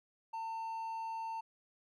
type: tone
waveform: triangle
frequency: 900 Hz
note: A5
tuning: 39 cents sharp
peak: -36 dBFS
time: 0.33-1.41 s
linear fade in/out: 10 ms
effects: none